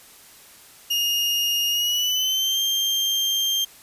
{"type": "tone with pitch glide", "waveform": "35% pulse", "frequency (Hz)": [2846, 3176], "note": ["F7", "G7"], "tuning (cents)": [32, 22], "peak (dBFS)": -18, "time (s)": [0.9, 3.65], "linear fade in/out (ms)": 10, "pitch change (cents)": 190, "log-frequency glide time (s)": [1.7, 2.6], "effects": ["white hiss -48 dBFS RMS until 3.82 s", "resampled to 32000 Hz"]}